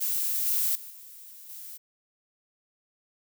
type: noise with level steps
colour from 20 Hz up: violet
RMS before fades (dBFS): -28 / -26 / -43 / -47 / -42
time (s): 0-1.78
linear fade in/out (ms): 20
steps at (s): 0.46 / 0.75 / 0.9 / 1.49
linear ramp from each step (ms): 5
effects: none